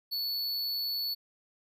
square tone, 4435 Hz, C#8, in tune, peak -31 dBFS, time 0.11-1.15 s, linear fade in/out 20 ms, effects none

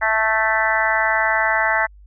harmonic tone, 220 Hz, A3, in tune, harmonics 3 / 4 / 5 / 6 / 7 / 8 / 9, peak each -24 / -22 / -27 / -27 / -23 / -22 / -22 dBFS, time 0.01-1.87 s, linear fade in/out 20 ms, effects added 50 Hz sine -42 dBFS peak until 2.06 s

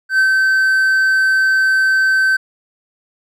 triangle tone with ADSR envelope, 1543 Hz, G6, 28 cents flat, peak -7 dBFS, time 0.09-2.37 s, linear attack 97 ms, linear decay 87 ms, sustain -2 dB, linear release 11 ms, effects none

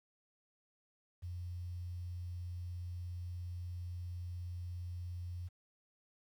sine tone with quantisation, 88.3 Hz, F2, 20 cents sharp, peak -40 dBFS, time 1.22-5.49 s, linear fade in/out 20 ms, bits 11, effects none

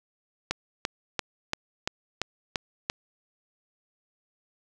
click train, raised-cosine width 0.2 ms, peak -9 dBFS, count 8, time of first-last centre 0.51-2.899 s, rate 2.93 Hz, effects none

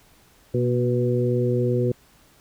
harmonic tone with a mistuned harmonic, 123 Hz, B2, 7 cents flat, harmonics 1 / 2 / 3 / 4, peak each -22 / -27 / -24 / -26 dBFS, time 0.54-1.92 s, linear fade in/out 5 ms, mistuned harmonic 2, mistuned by -36 cents, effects pink hiss -56 dBFS RMS until 2.4 s

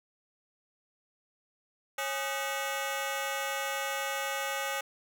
15% pulse ring-modulated tone, 688 Hz, F5, 26 cents flat, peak -22 dBFS, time 1.98-4.81 s, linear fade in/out 5 ms, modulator 140 Hz, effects none

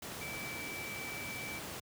sine tone in noise, 2316 Hz, D7, 25 cents flat, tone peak -42 dBFS, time 0.21-1.59 s, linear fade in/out 5 ms, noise pink, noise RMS -43 dBFS, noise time 0.02-1.8 s, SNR -2 dB, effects high-pass 100 Hz 12 dB/octave

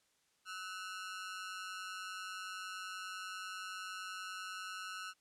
sawtooth ring-modulated tone, 1394 Hz, F6, 4 cents flat, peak -36 dBFS, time 0.45-5.14 s, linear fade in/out 50 ms, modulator 94.8 Hz, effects white hiss -75 dBFS RMS until 5.2 s + low-pass 9000 Hz 12 dB/octave

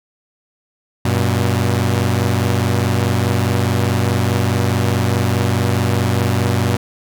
sawtooth tone pair together, 95.3 / 120.07 Hz, G2 / B2, -48 / -48 cents, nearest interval major third, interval 400 cents, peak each -13 dBFS, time 1.05-6.77 s, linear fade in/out 5 ms, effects none

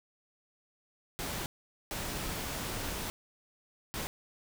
pink noise bursts at uneven times, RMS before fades -37 dBFS, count 3, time 1.19-1.46 / 1.91-3.1 / 3.94-4.07 s, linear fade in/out 0 ms, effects none

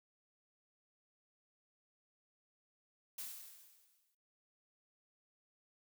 blue noise with exponential decay, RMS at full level -43 dBFS, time 3.18-4.15 s, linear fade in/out 5 ms, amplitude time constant 210 ms, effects noise-tail reverb RT60 0.5 s tail -23 dB re dry

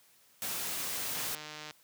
white noise, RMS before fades -36 dBFS, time 0.42-1.35 s, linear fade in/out 0 ms
click train, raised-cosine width 0.2 ms, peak -26 dBFS, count 86, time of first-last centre 1.15-1.709 s, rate 152 Hz
effects white hiss -64 dBFS RMS until 1.83 s + high-pass 80 Hz 12 dB/octave

